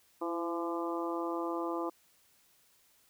harmonic tone with a mistuned harmonic, 170.3 Hz, F3, 43 cents flat, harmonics 2 / 3 / 4 / 5 / 6 / 7, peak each -35 / -40 / -42 / -43 / -41 / -42 dBFS, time 0.21-1.9 s, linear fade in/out 10 ms, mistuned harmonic 2, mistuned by -27 cents, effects white hiss -67 dBFS RMS until 3.09 s

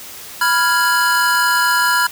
square chord, F diminished, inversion second, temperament equal, 987.8 / 1396.9 / 1661.2 Hz, Cb6 / F6 / Ab6, 0 / 0 / 0 cents, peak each -18 / -17 / -19 dBFS, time 0.41-2.07 s, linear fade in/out 5 ms, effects white hiss -34 dBFS RMS until 2.11 s

